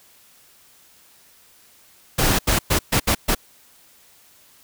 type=noise bursts at uneven times; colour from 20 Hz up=pink; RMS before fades=-18 dBFS; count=6; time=2.18-2.39 / 2.47-2.59 / 2.7-2.79 / 2.92-3 / 3.07-3.15 / 3.28-3.35 s; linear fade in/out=10 ms; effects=white hiss -53 dBFS RMS until 4.63 s